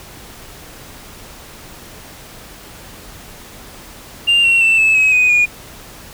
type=tone with pitch steps; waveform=sine; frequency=2794 / 2732 / 2671 / 2611 / 2553 / 2496 / 2441 Hz; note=F7 / F7 / E7 / E7 / D#7 / D#7 / D#7; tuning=0 / -39 / +22 / -17 / +44 / +5 / -34 cents; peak=-7 dBFS; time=4.27-5.46 s; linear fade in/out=20 ms; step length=170 ms; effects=tanh soft clip ceiling -7 dBFS + pink hiss -37 dBFS RMS until 6.13 s